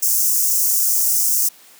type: high-pass noise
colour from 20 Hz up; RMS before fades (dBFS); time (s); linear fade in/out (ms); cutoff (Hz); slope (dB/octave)
white; -17; 0.02-1.49; 10; 5600; 48
effects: white hiss -47 dBFS RMS until 1.79 s + high-pass 200 Hz 12 dB/octave